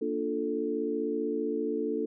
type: chord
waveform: sine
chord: Bb major seventh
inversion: none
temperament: equal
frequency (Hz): 233.1 / 293.7 / 349.2 / 440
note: Bb3 / D4 / F4 / A4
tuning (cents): 0 / 0 / 0 / 0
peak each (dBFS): -36 / -33 / -36 / -31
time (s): 0.01-2.06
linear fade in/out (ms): 10
effects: none